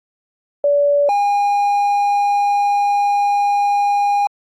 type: tone pair in turn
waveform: sine / triangle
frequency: 575 / 813.2 Hz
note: D5 / G#5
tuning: -37 / -37 cents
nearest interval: tritone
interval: 600 cents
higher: second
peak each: -11 dBFS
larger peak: neither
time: 0.64-1.09 / 1.09-4.27 s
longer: second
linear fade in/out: 2 ms
effects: AAC 64 kbps